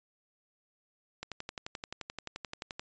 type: click train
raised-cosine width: 0.2 ms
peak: -21 dBFS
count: 19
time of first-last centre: 1.23-2.795 s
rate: 11.5 Hz
effects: resampled to 16000 Hz